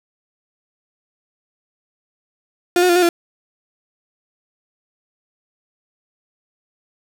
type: tone with pitch steps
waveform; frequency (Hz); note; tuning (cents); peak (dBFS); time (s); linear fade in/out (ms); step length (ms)
35% pulse; 352.7 / 362.7 / 347.3 / 360.3 / 342.8; F4 / F#4 / F4 / F#4 / F4; +17 / -34 / -10 / -46 / -32; -10; 2.76-3.09; 2; 66
effects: none